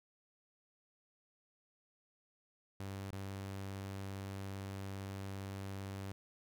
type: tone with dropouts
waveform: sawtooth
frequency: 97.6 Hz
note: G2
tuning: 7 cents flat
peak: -38 dBFS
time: 2.8-6.12 s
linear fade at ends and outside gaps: 0 ms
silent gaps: 3.107-3.128 s
effects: none